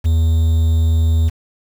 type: tone with quantisation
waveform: triangle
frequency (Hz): 81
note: E2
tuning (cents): -30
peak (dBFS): -9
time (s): 0.04-1.3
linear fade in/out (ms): 20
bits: 6
effects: none